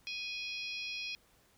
harmonic tone with a mistuned harmonic, 830.6 Hz, G#5, in tune, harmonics 3 / 4 / 5 / 6 / 7, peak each -40 / -45 / -47 / -47 / -48 dBFS, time 0.07-1.15 s, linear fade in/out 0 ms, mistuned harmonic 7, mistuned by -82 cents, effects pink hiss -67 dBFS RMS until 1.57 s

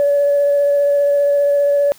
sine tone with vibrato, 571 Hz, D5, 49 cents flat, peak -10 dBFS, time 0-1.92 s, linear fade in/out 0 ms, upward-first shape sine, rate 15 Hz, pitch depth 11 cents each way, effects tanh soft clip ceiling -7 dBFS + white hiss -46 dBFS RMS until 1.98 s

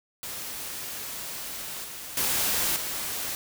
white noise with level steps, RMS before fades -36 / -39 / -26 / -32 dBFS, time 0.23-3.35 s, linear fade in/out 0 ms, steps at 1.84 / 2.17 / 2.76 s, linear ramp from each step 2 ms, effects none

